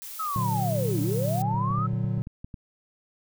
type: noise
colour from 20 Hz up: blue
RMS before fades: -39 dBFS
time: 0.02-1.42 s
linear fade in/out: 0 ms
type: linear two-way sweep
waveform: sine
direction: down then up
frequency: 1313 to 276.1 to 1313 Hz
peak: -27 dBFS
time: 0.19-1.87 s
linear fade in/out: 10 ms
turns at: 1.01 s
type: chord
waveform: triangle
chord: Bb augmented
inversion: none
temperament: equal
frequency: 116.54 / 146.83 / 185 Hz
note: Bb2 / D3 / F#3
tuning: 0 / 0 / 0 cents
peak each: -25 / -29 / -29 dBFS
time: 0.36-2.22 s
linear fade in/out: 0 ms
type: clicks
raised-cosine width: 5 ms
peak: -26 dBFS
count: 9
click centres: 1.544 / 1.707 / 1.786 / 1.932 / 2.043 / 2.179 / 2.271 / 2.445 / 2.542 s
effects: none